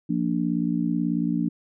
sine chord, Bb major, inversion second, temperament just, 174.81 / 233.1 / 291.4 Hz, F3 / Bb3 / D4, +2 / 0 / -13 cents, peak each -26 dBFS, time 0.09-1.49 s, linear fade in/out 10 ms, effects none

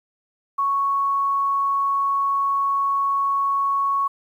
sine tone, 1108.7 Hz, C#6, in tune, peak -18 dBFS, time 0.58-4.08 s, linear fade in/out 10 ms, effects 9-bit

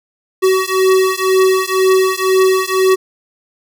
square beating tone pair, 376.3 / 378.3 Hz, F#4 / F#4, +29 / +38 cents, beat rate 2 Hz, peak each -14 dBFS, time 0.42-2.96 s, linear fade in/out 20 ms, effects none

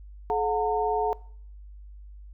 sine tone cluster, 428.8 / 726 / 909 Hz, A4 / F#5 / A#5, -45 / -33 / -44 cents, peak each -27 dBFS, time 0.3-1.13 s, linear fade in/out 0 ms, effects noise-tail reverb RT60 0.6 s tail -22 dB re dry + added 50 Hz sine -42 dBFS peak until 2.33 s

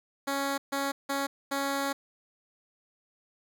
10% pulse tone bursts at uneven times, 277.2 Hz, C#4, in tune, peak -20 dBFS, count 4, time 0.27-0.58 / 0.72-0.92 / 1.09-1.27 / 1.51-1.93 s, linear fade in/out 10 ms, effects none

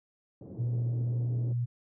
pink band-pass noise, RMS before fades -45 dBFS, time 0.41-1.53 s, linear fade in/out 2 ms, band 100 to 490 Hz, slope 24 dB/octave
sine tone with pitch glide, 119.6 to 120.5 Hz, A#2 to B2, +45 to -42 cents, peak -27 dBFS, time 0.58-1.66 s, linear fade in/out 20 ms, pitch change +13 cents, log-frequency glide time 0.92-1.13 s
effects none

